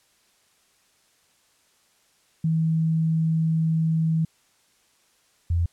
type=tone pair in turn; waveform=sine; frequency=161.1 / 85.34 Hz; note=E3 / F2; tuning=-39 / -39 cents; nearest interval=major seventh; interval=1100 cents; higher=first; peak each=-19 dBFS; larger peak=neither; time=2.44-4.25 / 5.5-5.66 s; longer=first; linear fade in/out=5 ms; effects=white hiss -63 dBFS RMS until 5.72 s + low-pass 10000 Hz 12 dB/octave